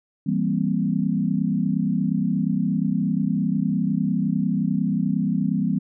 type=chord; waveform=sine; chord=C dominant seventh; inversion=first; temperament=equal; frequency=164.81 / 196 / 233.1 / 261.6 Hz; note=E3 / G3 / Bb3 / C4; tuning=0 / 0 / 0 / 0 cents; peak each=-25 / -23 / -26 / -27 dBFS; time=0.26-5.79 s; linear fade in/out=10 ms; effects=none